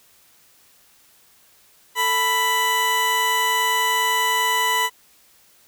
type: tone pair together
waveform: 20% pulse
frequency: 443.8 / 990 Hz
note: A4 / B5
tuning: +15 / +4 cents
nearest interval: octave + major second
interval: 1389 cents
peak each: -25 / -13 dBFS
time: 1.95-4.9 s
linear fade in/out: 50 ms
effects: white hiss -55 dBFS RMS until 5.67 s